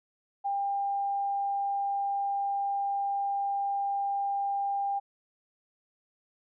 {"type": "tone", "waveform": "sine", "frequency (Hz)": 798, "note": "G5", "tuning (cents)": 31, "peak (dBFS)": -27, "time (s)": [0.44, 5], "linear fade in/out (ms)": 20, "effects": []}